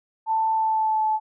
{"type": "tone with pitch glide", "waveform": "sine", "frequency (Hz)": [886, 867.3], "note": ["A5", "A5"], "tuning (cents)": [12, -25], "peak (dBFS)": -19, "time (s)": [0.26, 1.2], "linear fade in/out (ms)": 50, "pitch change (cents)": -37, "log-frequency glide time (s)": [0.52, 1.05], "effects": []}